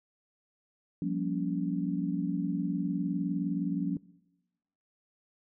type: chord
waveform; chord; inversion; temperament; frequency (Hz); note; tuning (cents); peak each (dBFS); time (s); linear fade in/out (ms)
sine; G half-diminished seventh; third; just; 176.4 / 196 / 235.2 / 282.2; F3 / G3 / Bb3 / Db4; +18 / 0 / +16 / +31; -32 / -36 / -38 / -33; 1.02-3.97; 2
effects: noise-tail reverb RT60 1.0 s tail -21 dB re dry